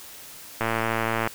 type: click train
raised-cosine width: 0.5 ms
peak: -9 dBFS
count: 76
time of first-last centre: 0.61-1.274 s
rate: 113 Hz
effects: white hiss -43 dBFS RMS until 1.34 s